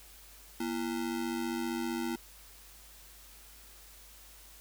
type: ring-modulated tone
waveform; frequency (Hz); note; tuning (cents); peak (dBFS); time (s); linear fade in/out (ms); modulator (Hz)
square; 287.4; D4; -37; -30; 0.6-2.16; 5; 47.6
effects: added 50 Hz sine -57 dBFS peak until 4.6 s + white hiss -55 dBFS RMS until 4.6 s